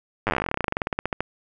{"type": "slowing click train", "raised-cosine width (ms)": 0.5, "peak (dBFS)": -8, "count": 30, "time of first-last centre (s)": [0.27, 1.206], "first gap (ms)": 9, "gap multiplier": 1.08, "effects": []}